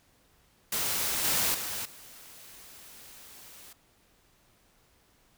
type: noise with level steps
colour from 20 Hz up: white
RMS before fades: -30 / -27 / -35 / -50 dBFS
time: 0.72-3.73 s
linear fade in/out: 5 ms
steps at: 1.24 / 1.54 / 1.85 s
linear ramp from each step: 5 ms
effects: pink hiss -65 dBFS RMS until 5.37 s